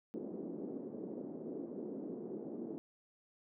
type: band-pass noise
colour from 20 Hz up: white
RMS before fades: -44 dBFS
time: 0.14-2.78 s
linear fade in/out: 0 ms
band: 220 to 390 Hz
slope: 24 dB/octave
effects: none